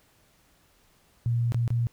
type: tone with dropouts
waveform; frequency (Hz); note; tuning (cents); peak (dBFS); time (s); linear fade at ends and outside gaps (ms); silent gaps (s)
sine; 118.1; A#2; +23; -22; 1.26-1.87; 0; 1.521-1.545 / 1.678-1.704
effects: pink hiss -63 dBFS RMS until 1.92 s